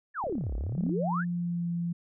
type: exponential two-way sweep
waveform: sine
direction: down then up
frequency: 1835 to 49 to 1835 Hz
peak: -29 dBFS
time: 0.14-1.25 s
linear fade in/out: 50 ms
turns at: 0.55 s
type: click train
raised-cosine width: 2 ms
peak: -29 dBFS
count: 24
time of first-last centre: 0.24-0.893 s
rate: 35.2 Hz
type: tone with pitch glide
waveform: sine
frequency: 174.61 to 171.41 Hz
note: F3 to F3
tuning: 0 to -32 cents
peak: -28 dBFS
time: 0.76-1.93 s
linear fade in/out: 10 ms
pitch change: -32 cents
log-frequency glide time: 1.29-1.7 s
effects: none